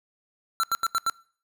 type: tone bursts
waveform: square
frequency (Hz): 1350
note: E6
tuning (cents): +41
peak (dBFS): -22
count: 5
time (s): 0.6-1.098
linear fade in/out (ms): 0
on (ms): 34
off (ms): 82
effects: noise-tail reverb RT60 0.5 s tail -24 dB re dry